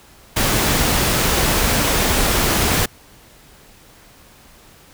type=noise; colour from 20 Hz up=pink; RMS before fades=-17 dBFS; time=0.36-2.86 s; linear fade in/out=10 ms; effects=pink hiss -47 dBFS RMS until 4.93 s